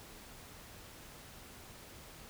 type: silence
effects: pink hiss -53 dBFS RMS until 2.29 s